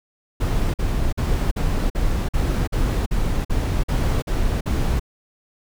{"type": "noise bursts", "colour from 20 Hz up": "brown", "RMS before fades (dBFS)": -20, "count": 12, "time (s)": [0.4, 4.997], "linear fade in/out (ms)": 10, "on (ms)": 340, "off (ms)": 47, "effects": []}